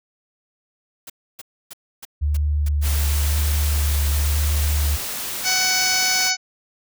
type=noise bursts; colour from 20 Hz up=white; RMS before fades=-36 dBFS; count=12; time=1.07-4.596 s; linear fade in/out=5 ms; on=28 ms; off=290 ms
type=tone with vibrato; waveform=sine; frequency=73.42 Hz; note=D2; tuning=in tune; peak=-17 dBFS; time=2.21-4.97 s; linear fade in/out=20 ms; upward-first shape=sine; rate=0.96 Hz; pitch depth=19 cents each way
type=noise; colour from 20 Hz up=white; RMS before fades=-28 dBFS; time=2.81-6.32 s; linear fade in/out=50 ms
type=harmonic tone; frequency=747 Hz; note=F#5; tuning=16 cents sharp; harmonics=1 / 2 / 3 / 4 / 5 / 6 / 7 / 8 / 9; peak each=-29 / -27 / -24 / -33 / -34 / -25 / -24 / -24 / -28 dBFS; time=5.43-6.37 s; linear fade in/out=50 ms
effects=none